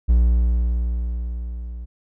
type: tone with level ramp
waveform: triangle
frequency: 59.1 Hz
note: A#1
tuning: 24 cents sharp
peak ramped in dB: -9 to -28 dBFS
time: 0.08-1.86 s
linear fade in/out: 20 ms
effects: none